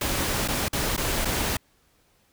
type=noise with dropouts; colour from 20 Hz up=pink; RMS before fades=-26 dBFS; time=0.01-1.57 s; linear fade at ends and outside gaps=5 ms; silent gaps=0.478-0.484 / 0.684-0.73 / 0.966-0.976 / 1.249-1.253 s; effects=pink hiss -64 dBFS RMS until 2.32 s